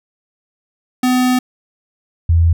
square / sine tone pair in turn, 252.2 / 83.53 Hz, B3 / E2, +36 / +23 cents, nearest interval octave + perfect fifth, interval 1913 cents, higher first, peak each -12 / -8 dBFS, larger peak second, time 1.03-1.39 / 2.29-2.53 s, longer first, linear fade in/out 5 ms, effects none

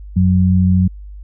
sine tone pair together, 90.5 / 184.38 Hz, F#2 / F#3, -38 / -6 cents, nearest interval octave, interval 1232 cents, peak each -12 dBFS, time 0.16-0.88 s, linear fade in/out 10 ms, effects added 50 Hz sine -30 dBFS peak until 1.23 s

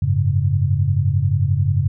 sine chord, F# suspended second, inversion none, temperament equal, 92.5 / 103.83 / 138.59 Hz, F#2 / G#2 / C#3, 0 / 0 / 0 cents, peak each -19 dBFS, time 0.02-1.88 s, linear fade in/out 5 ms, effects none

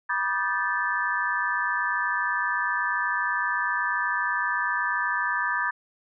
sine tone cluster, 973 / 1153 / 1213 / 1558 / 1746 Hz, B5 / D6 / D#6 / G6 / A6, -26 / -32 / -44 / -11 / -14 cents, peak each -30 / -35 / -31 / -30 / -27 dBFS, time 0.09-5.71 s, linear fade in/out 10 ms, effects none

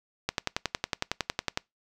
click train, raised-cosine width 0.2 ms, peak -9 dBFS, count 15, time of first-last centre 0.29-1.574 s, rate 10.9 Hz, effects noise-tail reverb RT60 0.2 s tail -25 dB re dry

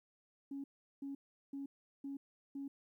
sine tone bursts, 277.2 Hz, C#4, in tune, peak -40 dBFS, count 5, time 0.51-2.68 s, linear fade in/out 5 ms, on 130 ms, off 380 ms, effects tanh soft clip ceiling -36 dBFS + 13-bit

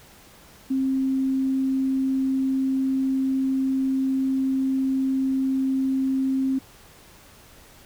sine tone, 265.7 Hz, C4, 27 cents sharp, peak -20 dBFS, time 0.7-6.59 s, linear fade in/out 10 ms, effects pink hiss -50 dBFS RMS until 7.85 s

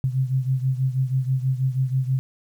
sine beating tone pair, 129.4 / 135.6 Hz, C3 / C#3, -19 / -38 cents, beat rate 6.2 Hz, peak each -21 / -25 dBFS, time 0.04-2.19 s, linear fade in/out 0 ms, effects 9-bit

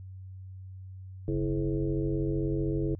sine tone with frequency modulation, 233.1 Hz, A#3, in tune, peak -26 dBFS, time 1.28-2.95 s, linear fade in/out 2 ms, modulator 95.8 Hz, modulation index 2.2, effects added 94 Hz sine -41 dBFS peak until 2.99 s

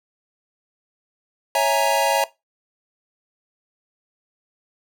square chord, A# half-diminished seventh, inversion first, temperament equal, 554.4 / 659.3 / 830.6 / 932.3 Hz, C#5 / E5 / G#5 / A#5, 0 / 0 / 0 / 0 cents, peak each -23 dBFS, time 1.55-2.24 s, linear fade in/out 2 ms, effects noise-tail reverb RT60 0.2 s tail -18 dB re dry

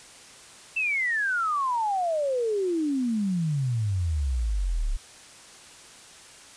sine exponential sweep, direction down, 2700 to 32.7 Hz, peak -23 dBFS, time 0.76-4.97 s, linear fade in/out 10 ms, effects white hiss -48 dBFS RMS until 6.56 s + resampled to 22050 Hz

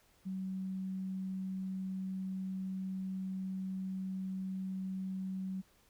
sine tone, 189.1 Hz, F#3, 38 cents sharp, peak -36 dBFS, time 0.25-5.62 s, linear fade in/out 20 ms, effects pink hiss -68 dBFS RMS until 5.89 s

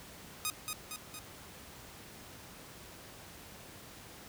5% pulse tone with echo, 1244.5 Hz, D#6, in tune, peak -20 dBFS, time 0.45-0.5 s, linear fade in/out 0 ms, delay 230 ms, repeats 3, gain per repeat -4 dB, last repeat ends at 1.19 s, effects pink hiss -51 dBFS RMS until 4.28 s + high-pass 60 Hz 12 dB/octave

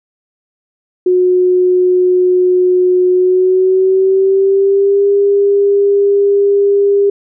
sine tone with pitch glide, 364 to 401.6 Hz, F#4 to G4, -28 to +42 cents, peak -7 dBFS, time 1.06-7.1 s, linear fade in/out 5 ms, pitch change +170 cents, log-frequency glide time 3.1-5.07 s, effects none

